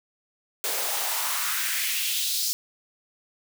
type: noise with high-pass filter sweep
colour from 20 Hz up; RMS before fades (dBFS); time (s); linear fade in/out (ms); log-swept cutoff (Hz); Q
white; -27; 0.64-2.53; 0; 430 to 5100; 2.2
effects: none